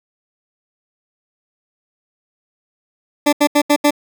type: tone bursts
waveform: 20% pulse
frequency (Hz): 292.6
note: D4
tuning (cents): -6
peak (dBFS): -5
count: 5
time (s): 3.26-3.908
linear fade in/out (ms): 10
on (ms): 68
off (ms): 77
effects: none